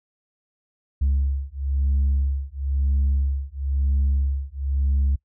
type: beating tone pair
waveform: sine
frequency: 68.3 / 69.3 Hz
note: C#2 / C#2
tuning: -25 / 0 cents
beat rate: 1 Hz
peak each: -21 / -21 dBFS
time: 1.01-5.16 s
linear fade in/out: 10 ms
effects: noise-tail reverb RT60 0.1 s tail -23 dB re dry + tanh soft clip ceiling -15 dBFS